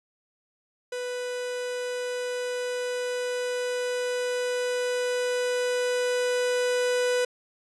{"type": "tone with level ramp", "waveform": "45% pulse", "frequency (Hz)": 495.2, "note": "B4", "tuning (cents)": 5, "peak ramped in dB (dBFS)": [-30, -22], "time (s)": [0.92, 7.25], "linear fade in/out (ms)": 5, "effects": ["resampled to 24000 Hz"]}